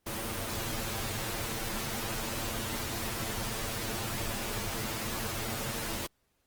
pink noise with comb filter, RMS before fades -35 dBFS, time 0.06-6.07 s, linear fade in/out 10 ms, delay 8.9 ms, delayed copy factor +0.95, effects pink hiss -75 dBFS RMS until 6.46 s + Opus 24 kbps

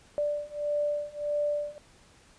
sine beating tone pair, 587.3 / 588.9 Hz, D5 / D5, 0 / +5 cents, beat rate 1.6 Hz, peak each -31 / -30 dBFS, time 0.18-1.78 s, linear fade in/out 0 ms, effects pink hiss -58 dBFS RMS until 2.38 s + resampled to 22050 Hz

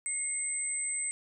sine tone pair together, 2165 / 8174 Hz, C#7 / C9, -41 / -41 cents, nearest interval octave + major seventh, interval 2300 cents, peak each -39 / -31 dBFS, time 0.06-1.11 s, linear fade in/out 0 ms, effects none

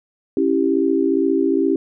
sine chord, C# diminished, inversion none, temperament equal with one note detuned, 274.8 / 329.6 / 392 Hz, C#4 / E4 / G4, -15 / 0 / 0 cents, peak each -19 dBFS, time 0.37-1.76 s, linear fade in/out 2 ms, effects none

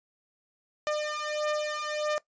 sawtooth beating tone pair, 602 / 603.6 Hz, D5 / D5, +43 / +47 cents, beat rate 1.6 Hz, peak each -28 dBFS, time 0.87-2.18 s, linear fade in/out 0 ms, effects noise-tail reverb RT60 0.1 s tail -18 dB re dry + resampled to 16000 Hz

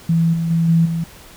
sine tone with level steps, 165.7 Hz, E3, 9 cents sharp, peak -12 / -17 / -13 / -10 / -18 dBFS, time 0.09-1.04 s, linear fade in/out 5 ms, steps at 0.33 / 0.5 / 0.68 / 0.85 s, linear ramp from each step 10 ms, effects pink hiss -42 dBFS RMS until 1.36 s

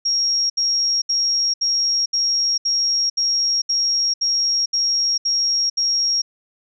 sine tone bursts, 5588 Hz, F8, in tune, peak -16 dBFS, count 12, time 0.05-6.22 s, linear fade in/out 10 ms, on 450 ms, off 70 ms, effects none

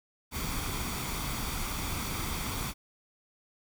pink noise with comb filter, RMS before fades -34 dBFS, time 0.31-2.74 s, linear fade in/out 50 ms, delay 0.87 ms, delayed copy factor +0.5, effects none

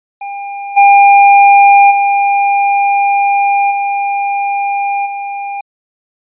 square tone with level steps, 802 Hz, G5, 39 cents sharp, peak -21 / -3 / -9 / -13 / -19 dBFS, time 0.21-5.61 s, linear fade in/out 5 ms, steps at 0.76 / 1.9 / 3.7 / 5.05 s, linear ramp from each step 20 ms, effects resampled to 8000 Hz

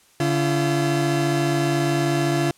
30% pulse tone pair together, 142.95 / 340 Hz, D3 / F4, -46 / -46 cents, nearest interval octave + minor third, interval 1500 cents, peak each -19 dBFS, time 0.2-2.51 s, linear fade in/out 2 ms, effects white hiss -56 dBFS RMS until 2.57 s + low-pass 11000 Hz 12 dB/octave

